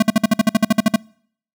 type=tone bursts; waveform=square; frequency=220 Hz; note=A3; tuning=in tune; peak=-10 dBFS; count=13; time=0-0.961 s; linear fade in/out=5 ms; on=25 ms; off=53 ms; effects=noise-tail reverb RT60 0.6 s tail -26 dB re dry